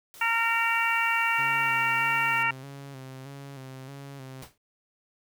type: noise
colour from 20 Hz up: white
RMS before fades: -48 dBFS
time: 0.14-2.43 s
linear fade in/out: 0 ms
type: harmonic tone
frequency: 459.6 Hz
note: A#4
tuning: 25 cents flat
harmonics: 2 / 3 / 4 / 5 / 6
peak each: -29 / -29 / -29 / -29 / -29 dBFS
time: 0.21-2.51 s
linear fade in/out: 5 ms
type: tone with vibrato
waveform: sawtooth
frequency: 135.4 Hz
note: C#3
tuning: 40 cents flat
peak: -36 dBFS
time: 1.38-4.43 s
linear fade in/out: 10 ms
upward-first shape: square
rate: 1.6 Hz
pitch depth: 47 cents each way
type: noise with exponential decay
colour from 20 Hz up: pink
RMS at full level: -39 dBFS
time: 4.42-4.58 s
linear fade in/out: 5 ms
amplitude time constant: 34 ms
effects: none

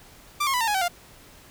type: tone with pitch steps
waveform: sawtooth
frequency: 1179 / 1081.1 / 991.4 / 909.1 / 833.7 / 764.5 / 701 Hz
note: D6 / C#6 / B5 / A#5 / G#5 / G5 / F5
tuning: +6 / -44 / +6 / -44 / +6 / -44 / +6 cents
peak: -18 dBFS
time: 0.4-0.883 s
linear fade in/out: 10 ms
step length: 69 ms
effects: pink hiss -50 dBFS RMS until 1.5 s

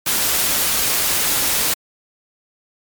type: noise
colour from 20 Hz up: white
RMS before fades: -18 dBFS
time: 0.06-1.74 s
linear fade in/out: 5 ms
effects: MP3 96 kbps

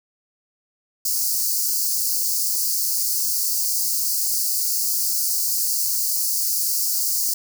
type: high-pass noise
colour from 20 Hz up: white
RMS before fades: -22 dBFS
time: 1.05-7.34 s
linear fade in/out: 5 ms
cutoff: 4400 Hz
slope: 96 dB/octave
effects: none

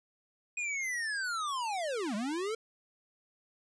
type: linear two-way sweep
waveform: square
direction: down then up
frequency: 2489 to 196 to 459.7 Hz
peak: -33 dBFS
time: 0.57-2.55 s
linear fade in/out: 5 ms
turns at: 2.15 s
effects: resampled to 22050 Hz

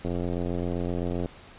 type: click train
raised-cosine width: 2 ms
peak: -17 dBFS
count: 107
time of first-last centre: 0.05-1.259 s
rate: 87.7 Hz
effects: pink hiss -49 dBFS RMS until 1.58 s + resampled to 8000 Hz

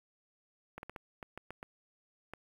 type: clicks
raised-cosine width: 0.5 ms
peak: -28 dBFS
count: 9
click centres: 0.78 / 0.831 / 0.896 / 0.962 / 1.228 / 1.376 / 1.506 / 1.629 / 2.336 s
effects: 9-bit

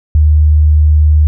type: tone with vibrato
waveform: sine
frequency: 76 Hz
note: D#2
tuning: 40 cents flat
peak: -4 dBFS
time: 0.15-1.27 s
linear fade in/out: 0 ms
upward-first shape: triangle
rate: 19 Hz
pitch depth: 14 cents each way
effects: none

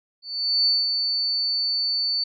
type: tone with ADSR envelope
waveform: sine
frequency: 4500 Hz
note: C#8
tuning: 25 cents sharp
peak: -16 dBFS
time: 0.22-2.24 s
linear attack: 440 ms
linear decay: 200 ms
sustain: -5 dB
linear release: 7 ms
effects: none

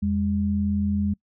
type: tone pair together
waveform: sine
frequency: 84.75 / 203.2 Hz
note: E2 / G#3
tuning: +49 / -38 cents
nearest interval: octave + minor third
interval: 1513 cents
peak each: -26 / -22 dBFS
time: 0.02-1.14 s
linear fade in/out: 10 ms
effects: noise-tail reverb RT60 0.1 s tail -25 dB re dry

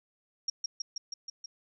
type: tone with echo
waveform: sine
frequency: 5588 Hz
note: F8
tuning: in tune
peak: -27 dBFS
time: 0.48-0.5 s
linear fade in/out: 5 ms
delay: 160 ms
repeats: 6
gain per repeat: -2 dB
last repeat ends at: 1.46 s
effects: none

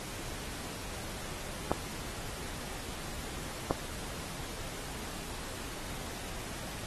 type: clicks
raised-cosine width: 1 ms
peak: -13 dBFS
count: 2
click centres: 1.716 / 3.709 s
effects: pink hiss -42 dBFS RMS until 6.86 s + AAC 32 kbps

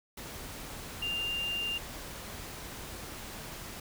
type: tone in noise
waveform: sine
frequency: 2794 Hz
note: F7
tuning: in tune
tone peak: -31 dBFS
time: 1.02-1.78 s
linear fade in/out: 5 ms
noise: pink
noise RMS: -43 dBFS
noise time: 0.17-3.8 s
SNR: +9 dB
effects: none

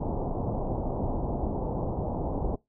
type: low-pass noise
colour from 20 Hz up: pink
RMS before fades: -30 dBFS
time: 0-2.56 s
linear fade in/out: 10 ms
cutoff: 900 Hz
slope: 48 dB/octave
effects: noise-tail reverb RT60 0.2 s tail -23 dB re dry

